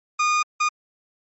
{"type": "tone bursts at uneven times", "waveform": "30% pulse", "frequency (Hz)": 1224, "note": "D#6", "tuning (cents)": -29, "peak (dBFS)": -15, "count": 2, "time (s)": [[0.19, 0.43], [0.6, 0.69]], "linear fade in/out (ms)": 10, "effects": ["MP3 32 kbps"]}